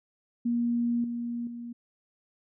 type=tone with level steps; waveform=sine; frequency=237.2 Hz; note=A#3; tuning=30 cents sharp; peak=-24 / -30 / -36 dBFS; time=0.45-1.73 s; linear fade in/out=10 ms; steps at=1.04 / 1.47 s; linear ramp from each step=2 ms; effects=none